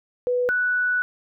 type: tone pair in turn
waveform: sine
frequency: 493.9 / 1480 Hz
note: B4 / F#6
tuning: 0 / 0 cents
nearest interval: octave + perfect fifth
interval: 1900 cents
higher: second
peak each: -19 dBFS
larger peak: neither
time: 0.27-0.49 / 0.49-1.02 s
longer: second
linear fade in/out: 0 ms
effects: none